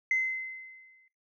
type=tone with exponential decay; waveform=sine; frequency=2058 Hz; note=C7; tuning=29 cents flat; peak=-21 dBFS; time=0.11-1.08 s; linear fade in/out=2 ms; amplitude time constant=210 ms; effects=noise-tail reverb RT60 0.2 s tail -19 dB re dry + tanh soft clip ceiling -19 dBFS